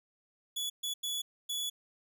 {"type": "tone bursts at uneven times", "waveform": "sawtooth", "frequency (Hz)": 3413, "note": "G#7", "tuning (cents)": 47, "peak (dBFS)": -30, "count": 4, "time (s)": [[0.56, 0.7], [0.83, 0.94], [1.03, 1.22], [1.49, 1.7]], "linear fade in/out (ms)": 10, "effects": []}